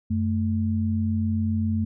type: tone pair together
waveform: sine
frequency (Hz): 92.5 / 220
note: F#2 / A3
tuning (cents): 0 / 0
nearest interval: octave + minor third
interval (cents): 1500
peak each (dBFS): -24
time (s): 0.1-1.85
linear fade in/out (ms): 10
effects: none